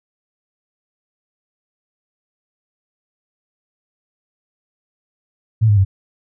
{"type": "tone with pitch steps", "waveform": "sine", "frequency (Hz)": [110.8, 103.38, 96.46], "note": ["A2", "G#2", "G2"], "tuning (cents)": [13, -7, -27], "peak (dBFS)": -9, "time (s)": [5.61, 5.85], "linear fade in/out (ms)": 20, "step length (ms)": 80, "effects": []}